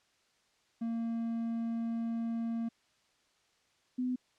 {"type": "tone pair in turn", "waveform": ["triangle", "sine"], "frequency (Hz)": [229.8, 251.6], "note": ["A#3", "B3"], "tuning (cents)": [-25, 32], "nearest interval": "major second", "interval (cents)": 157, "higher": "second", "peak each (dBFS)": [-30, -30], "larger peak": "neither", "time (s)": [[0.81, 2.69], [3.98, 4.16]], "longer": "first", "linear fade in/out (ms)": 10, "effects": ["white hiss -71 dBFS RMS until 4.38 s", "low-pass 6000 Hz 12 dB/octave"]}